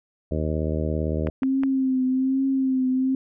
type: harmonic tone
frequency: 77.8 Hz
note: D#2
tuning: in tune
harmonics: 1 / 2 / 3 / 4 / 5 / 6 / 7 / 8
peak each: -26 / -29 / -31 / -32 / -33 / -34 / -34 / -35 dBFS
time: 0.31-1.3 s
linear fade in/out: 5 ms
type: clicks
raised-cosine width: 0.5 ms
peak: -17 dBFS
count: 3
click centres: 1.271 / 1.433 / 1.635 s
type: tone with vibrato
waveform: sine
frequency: 263.2 Hz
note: C4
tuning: 10 cents sharp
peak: -19 dBFS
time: 1.42-3.15 s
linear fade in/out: 2 ms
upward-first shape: triangle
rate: 1.2 Hz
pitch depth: 47 cents each way
effects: none